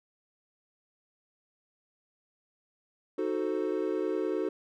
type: chord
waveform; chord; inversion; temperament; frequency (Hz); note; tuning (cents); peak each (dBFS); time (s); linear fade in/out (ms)
triangle; D# diminished seventh; none; equal; 311.1 / 370 / 440 / 523.3; D#4 / F#4 / A4 / C5; 0 / 0 / 0 / 0; -32 / -30 / -31 / -36; 3.18-4.49; 5
effects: none

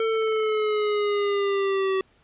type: linear sweep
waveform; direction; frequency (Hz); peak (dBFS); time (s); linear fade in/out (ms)
square; down; 449.4 to 380.4; -22; 0-2.01; 2
effects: pink hiss -61 dBFS RMS until 2.23 s + resampled to 8000 Hz

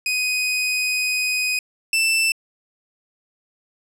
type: tone pair in turn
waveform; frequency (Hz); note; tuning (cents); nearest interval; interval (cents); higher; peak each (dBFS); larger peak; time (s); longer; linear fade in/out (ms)
sawtooth; 2500 / 2660; D#7 / E7; +8 / +15; minor second; 107; second; -16 / -13; second; 0.06-1.59 / 1.93-2.32; first; 2
effects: low-pass 12000 Hz 12 dB/octave

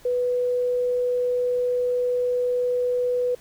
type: tone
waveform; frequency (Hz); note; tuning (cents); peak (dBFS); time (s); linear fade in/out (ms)
sine; 493.9; B4; 0; -20; 0.05-3.35; 5
effects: pink hiss -52 dBFS RMS until 3.4 s

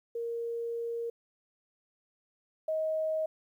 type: tone pair in turn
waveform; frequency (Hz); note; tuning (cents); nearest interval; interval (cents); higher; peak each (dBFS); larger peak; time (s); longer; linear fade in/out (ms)
sine; 466.2 / 630.8; A#4 / D#5; 0 / +24; perfect fourth; 524; second; -32 / -28; second; 0.15-1.1 / 2.68-3.26; first; 5
effects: 11-bit

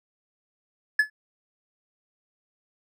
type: tone with exponential decay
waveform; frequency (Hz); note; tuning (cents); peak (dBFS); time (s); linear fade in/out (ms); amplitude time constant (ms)
triangle; 1716; A6; -44; -11; 0.99-1.1; 5; 22
effects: none

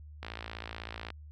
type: click train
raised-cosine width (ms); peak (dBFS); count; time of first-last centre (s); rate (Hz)
0.3; -23; 50; 0.23-1.103; 56.1
effects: added 75 Hz sine -46 dBFS peak until 1.31 s

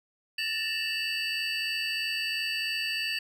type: tone cluster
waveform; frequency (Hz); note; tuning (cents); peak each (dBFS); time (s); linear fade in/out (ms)
triangle; 1764 / 1847 / 2668 / 2902 / 4577; A6 / A#6 / E7 / F#7 / D8; +4 / -16 / +20 / -34 / -45; -36 / -39 / -31 / -35 / -32; 0.38-3.19; 5
effects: none

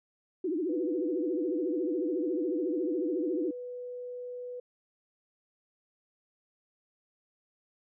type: tone with vibrato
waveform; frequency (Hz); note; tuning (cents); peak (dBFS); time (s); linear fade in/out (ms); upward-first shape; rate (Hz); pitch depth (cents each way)
sine; 334.7; E4; +26; -28; 0.44-3.51; 5; triangle; 14; 270
type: tone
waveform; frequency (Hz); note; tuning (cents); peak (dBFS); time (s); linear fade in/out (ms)
sine; 493.9; B4; 0; -37; 0.69-4.6; 5
effects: none

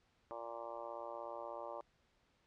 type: harmonic tone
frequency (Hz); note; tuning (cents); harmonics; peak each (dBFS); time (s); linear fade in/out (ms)
116.54; A#2; 0; 3 / 4 / 5 / 6 / 7 / 8 / 9 / 10; -55 / -54 / -47 / -55 / -52 / -52 / -53 / -55; 0.31-1.81; 0
effects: pink hiss -75 dBFS RMS until 2.46 s + low-pass 5000 Hz 12 dB/octave

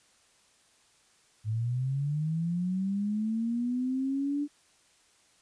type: linear sweep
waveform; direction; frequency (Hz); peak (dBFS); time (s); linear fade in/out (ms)
sine; up; 105.4 to 293.7; -27; 1.44-4.48; 50
effects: white hiss -64 dBFS RMS until 5.41 s + resampled to 22050 Hz

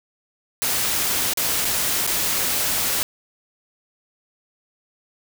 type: noise with dropouts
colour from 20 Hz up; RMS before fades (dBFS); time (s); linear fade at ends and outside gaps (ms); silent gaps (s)
white; -22; 0.62-3.03; 0; 1.335-1.373 / 1.647-1.652 / 2.066-2.075
effects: none

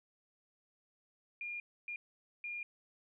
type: tone bursts at uneven times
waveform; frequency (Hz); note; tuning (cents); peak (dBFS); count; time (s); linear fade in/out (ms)
sine; 2414; D7; +47; -39; 3; 1.41-1.6 / 1.88-1.96 / 2.44-2.63; 2
effects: none

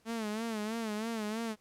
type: tone with vibrato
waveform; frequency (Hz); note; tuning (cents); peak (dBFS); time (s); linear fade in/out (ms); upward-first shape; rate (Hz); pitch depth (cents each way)
sawtooth; 220; A3; 0; -30; 0.05-1.56; 50; sine; 3.1; 90
effects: pink hiss -69 dBFS RMS until 1.6 s + low-pass 12000 Hz 12 dB/octave

